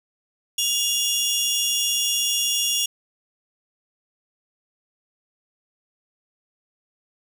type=tone pair together; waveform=20% pulse; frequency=2828 / 3381 Hz; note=F7 / G#7; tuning=+21 / +30 cents; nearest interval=minor third; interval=309 cents; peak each=-18 dBFS; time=0.58-2.86 s; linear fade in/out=5 ms; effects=none